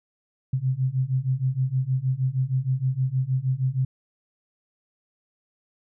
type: beating tone pair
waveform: sine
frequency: 127.3 / 133.7 Hz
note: C3 / C3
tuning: -47 / +38 cents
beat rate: 6.4 Hz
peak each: -25 / -24 dBFS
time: 0.53-3.85 s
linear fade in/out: 5 ms
effects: none